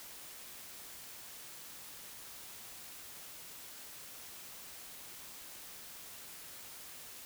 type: silence
effects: white hiss -50 dBFS RMS until 7.25 s